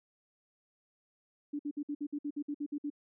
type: tone bursts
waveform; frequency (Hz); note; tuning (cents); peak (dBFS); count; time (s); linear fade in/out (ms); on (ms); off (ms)
sine; 291.5; D4; -13; -33; 12; 1.53-2.902; 10; 63; 56
effects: none